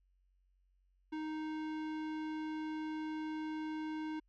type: tone with tanh clipping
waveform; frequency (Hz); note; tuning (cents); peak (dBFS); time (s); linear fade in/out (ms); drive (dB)
sine; 311.1; D#4; 0; -40; 1.12-4.2; 10; 18
effects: added 46 Hz sine -70 dBFS peak until 4.28 s